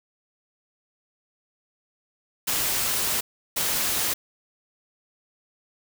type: noise bursts at uneven times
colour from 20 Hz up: white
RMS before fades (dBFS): -25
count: 2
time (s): 2.47-3.21 / 3.56-4.14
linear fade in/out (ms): 10
effects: none